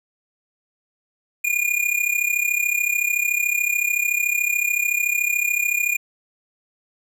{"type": "tone with amplitude modulation", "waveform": "square", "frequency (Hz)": 2430, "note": "D#7", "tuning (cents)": -42, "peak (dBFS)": -16, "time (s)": [1.44, 5.97], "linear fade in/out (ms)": 10, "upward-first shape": "sine", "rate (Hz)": 33.7, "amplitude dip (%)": 80, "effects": []}